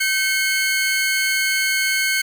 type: tone pair together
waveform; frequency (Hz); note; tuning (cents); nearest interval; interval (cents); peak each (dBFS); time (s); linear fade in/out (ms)
sawtooth; 1541 / 2179; G6 / C#7; -30 / -30; tritone; 600; -18 / -16; 0-2.22; 10
effects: none